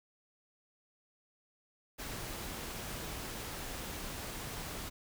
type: noise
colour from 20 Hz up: pink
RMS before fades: -42 dBFS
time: 1.98-4.9 s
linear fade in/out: 20 ms
effects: none